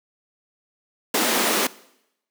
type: high-pass noise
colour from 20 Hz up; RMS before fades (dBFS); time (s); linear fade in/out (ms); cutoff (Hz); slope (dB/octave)
pink; -21; 1.14-1.67; 5; 220; 48
effects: noise-tail reverb RT60 0.8 s tail -20 dB re dry